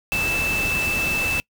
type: tone in noise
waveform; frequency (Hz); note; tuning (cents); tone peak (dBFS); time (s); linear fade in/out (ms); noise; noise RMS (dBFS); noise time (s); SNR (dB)
sine; 2637; E7; 0; -21; 0.12-1.4; 0; pink; -28; 0.12-1.4; +4
effects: noise-tail reverb RT60 0.1 s tail -25 dB re dry